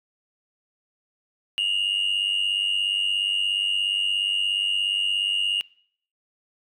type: tone pair together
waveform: sine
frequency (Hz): 2800 / 2897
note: F7 / F#7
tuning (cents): +4 / -37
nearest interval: minor second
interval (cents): 59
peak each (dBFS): -22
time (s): 1.58-5.61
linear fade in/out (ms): 0
effects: noise-tail reverb RT60 0.6 s tail -25 dB re dry + tanh soft clip ceiling -18 dBFS